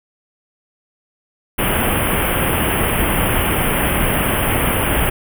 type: band-stop noise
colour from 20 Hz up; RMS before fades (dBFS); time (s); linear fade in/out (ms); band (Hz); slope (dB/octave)
pink; -17; 1.58-5.1; 10; 3200 to 9100; 96
effects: none